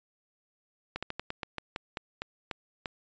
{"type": "slowing click train", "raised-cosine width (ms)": 0.3, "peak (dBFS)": -18, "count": 12, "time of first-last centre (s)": [0.96, 2.858], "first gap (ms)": 66, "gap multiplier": 1.18, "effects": ["resampled to 16000 Hz"]}